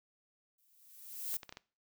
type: noise with exponential growth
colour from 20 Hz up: violet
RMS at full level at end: -35 dBFS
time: 0.58-1.37 s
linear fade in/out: 5 ms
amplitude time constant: 170 ms
type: clicks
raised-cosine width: 0.2 ms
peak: -29 dBFS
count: 5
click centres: 1.342 / 1.432 / 1.493 / 1.525 / 1.571 s
effects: noise-tail reverb RT60 0.4 s tail -21 dB re dry